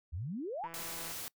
sine exponential sweep, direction up, 71.8 to 1052 Hz, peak -36 dBFS, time 0.12-0.68 s, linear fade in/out 20 ms
click train, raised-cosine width 0.5 ms, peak -34 dBFS, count 80, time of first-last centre 0.64-1.116 s, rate 166 Hz
white noise, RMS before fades -42 dBFS, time 0.74-1.28 s, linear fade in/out 0 ms
effects noise-tail reverb RT60 0.1 s tail -24 dB re dry

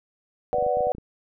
sine chord, B minor, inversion none, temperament equal with one note detuned, 496.5 / 587.3 / 740 Hz, B4 / D5 / F#5, +9 / 0 / 0 cents, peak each -25 dBFS, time 0.53-0.92 s, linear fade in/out 0 ms
clicks, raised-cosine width 3 ms, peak -27 dBFS, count 9, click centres 0.544 / 0.584 / 0.625 / 0.665 / 0.771 / 0.807 / 0.87 / 0.95 / 0.983 s
effects none

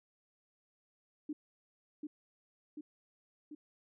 sine tone with echo, 300 Hz, D4, 37 cents sharp, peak -36 dBFS, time 1.29-1.33 s, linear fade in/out 5 ms, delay 740 ms, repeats 3, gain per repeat -3 dB, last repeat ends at 3.55 s, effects none

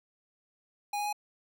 square tone with pitch steps, 822 / 827.7 / 833.5 Hz, G#5 / G#5 / G#5, -18 / -6 / +6 cents, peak -31 dBFS, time 0.93-1.128 s, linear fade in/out 5 ms, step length 66 ms, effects none

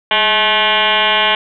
sine tone with frequency modulation, 1952 Hz, B6, 21 cents flat, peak -10 dBFS, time 0.11-1.35 s, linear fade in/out 2 ms, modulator 219 Hz, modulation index 6.2, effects none

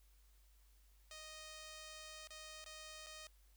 5% pulse tone with dropouts, 622.3 Hz, D#5, in tune, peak -40 dBFS, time 1.11-3.27 s, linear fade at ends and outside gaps 1 ms, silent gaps 2.273-2.305 / 2.643-2.661 / 3.063-3.068 s, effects added 50 Hz sine -65 dBFS peak until 3.56 s + white hiss -75 dBFS RMS until 3.56 s

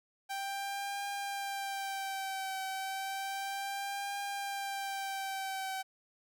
sawtooth tone with vibrato, 784 Hz, G5, in tune, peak -32 dBFS, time 0.29-5.83 s, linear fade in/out 20 ms, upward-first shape triangle, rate 0.32 Hz, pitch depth 42 cents each way, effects none

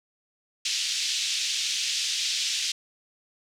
pink band-pass noise, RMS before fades -28 dBFS, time 0.65-2.72 s, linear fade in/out 5 ms, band 2900 to 6700 Hz, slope 24 dB/octave, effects none

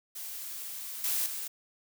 blue noise with level steps, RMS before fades -40 / -30 / -37 dBFS, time 0.15-1.48 s, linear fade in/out 10 ms, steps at 1.04 / 1.26 s, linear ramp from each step 2 ms, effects none

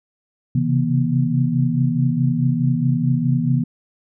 sine tone cluster, 130.8 / 135.5 / 163.2 / 240.4 Hz, C3 / C#3 / E3 / B3, 0 / -39 / -17 / -46 cents, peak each -21 dBFS, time 0.55-3.64 s, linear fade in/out 5 ms, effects none

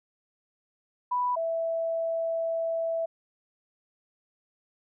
sine tone pair in turn, 987.8 / 659.3 Hz, B5 / E5, 0 / 0 cents, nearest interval perfect fifth, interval 700 cents, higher first, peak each -24 / -26 dBFS, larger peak first, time 1.11-1.36 / 1.36-3.06 s, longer second, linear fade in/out 10 ms, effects none

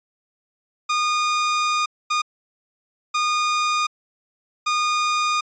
sawtooth tone bursts at uneven times, 1224 Hz, D#6, 29 cents flat, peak -15 dBFS, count 4, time 0.89-1.86 / 2.1-2.22 / 3.14-3.87 / 4.66-5.41 s, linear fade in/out 10 ms, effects resampled to 16000 Hz

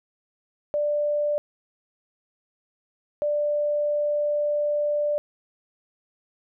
sine tone pair in turn, 590 / 590 Hz, D5 / D5, +8 / +8 cents, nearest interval unison, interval 0 cents, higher neither, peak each -21 dBFS, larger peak neither, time 0.74-1.38 / 3.22-5.18 s, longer second, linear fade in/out 0 ms, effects none

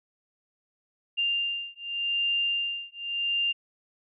sine beating tone pair, 2794 / 2794.86 Hz, F7 / F7, 0 / +1 cents, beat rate 0.86 Hz, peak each -29 dBFS, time 1.17-3.53 s, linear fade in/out 20 ms, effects none

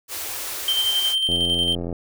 white band-stop noise, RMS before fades -30 dBFS, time 0.08-1.16 s, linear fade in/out 50 ms, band 110 to 290 Hz, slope 48 dB/octave
triangle tone with tremolo, 3130 Hz, G7, 3 cents flat, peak -16 dBFS, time 0.68-1.75 s, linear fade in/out 2 ms, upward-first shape square, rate 11 Hz, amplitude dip 35%
click train, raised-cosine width 2 ms, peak -16 dBFS, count 56, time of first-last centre 1.29-1.927 s, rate 86.3 Hz
effects none

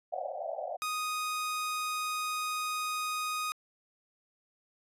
pink band-pass noise, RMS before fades -37 dBFS, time 0.12-0.77 s, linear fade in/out 10 ms, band 550 to 770 Hz, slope 96 dB/octave
sawtooth tone, 1244.5 Hz, D#6, in tune, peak -28 dBFS, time 0.82-3.52 s, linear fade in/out 0 ms
effects resampled to 32000 Hz

